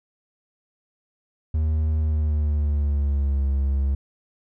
triangle tone with pitch glide, 77.78 to 68.5 Hz, D#2 to C#2, 0 to -20 cents, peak -17 dBFS, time 1.54-3.95 s, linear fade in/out 5 ms, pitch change -220 cents, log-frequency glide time 2-3.45 s, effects none

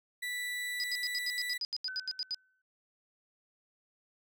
35% pulse tone, 1969 Hz, B6, 6 cents flat, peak -33 dBFS, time 0.22-1.58 s, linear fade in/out 10 ms
sine tone bursts, 4961 Hz, D#8, 6 cents flat, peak -32 dBFS, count 14, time 0.8-2.345 s, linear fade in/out 0 ms, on 37 ms, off 79 ms
sine tone with exponential decay, 1518 Hz, F#6, 44 cents sharp, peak -37 dBFS, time 1.88-2.62 s, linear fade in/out 5 ms, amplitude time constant 160 ms
effects none

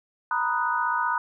sine chord, B major seventh, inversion third, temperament equal, 932.3 / 987.8 / 1244.5 / 1480 Hz, A#5 / B5 / D#6 / F#6, 0 / 0 / 0 / 0 cents, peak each -28 dBFS, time 0.31-1.18 s, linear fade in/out 2 ms, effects none

